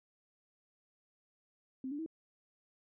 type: tone with pitch steps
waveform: sine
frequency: 261.6 / 290.3 / 322.1 Hz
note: C4 / D4 / E4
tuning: 0 / -20 / -40 cents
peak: -37 dBFS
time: 1.84-2.062 s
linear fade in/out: 2 ms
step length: 74 ms
effects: none